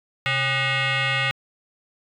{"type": "tone with frequency modulation", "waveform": "sine", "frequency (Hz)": 130.81, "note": "C3", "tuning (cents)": 0, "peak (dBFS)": -18, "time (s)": [0.26, 1.31], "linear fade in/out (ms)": 0, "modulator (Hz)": 677, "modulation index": 4.3, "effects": ["tanh soft clip ceiling -17 dBFS"]}